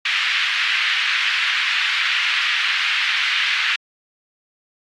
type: band-pass noise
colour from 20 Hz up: white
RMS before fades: -20 dBFS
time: 0.05-3.76 s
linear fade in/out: 5 ms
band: 1600 to 3100 Hz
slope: 24 dB/octave
effects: AAC 48 kbps